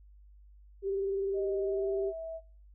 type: tone with vibrato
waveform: sine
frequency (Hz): 392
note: G4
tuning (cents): 0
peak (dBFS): -29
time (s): 0.82-2.13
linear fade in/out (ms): 50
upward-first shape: square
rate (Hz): 20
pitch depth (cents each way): 29
type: tone with pitch glide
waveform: sine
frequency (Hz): 622.3 to 651.7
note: D#5 to E5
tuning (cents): 0 to -20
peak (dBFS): -37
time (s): 1.33-2.41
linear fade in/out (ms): 50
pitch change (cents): +80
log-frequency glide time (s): 1.59-1.87
effects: noise-tail reverb RT60 0.5 s tail -26 dB re dry + added 50 Hz sine -53 dBFS peak until 2.74 s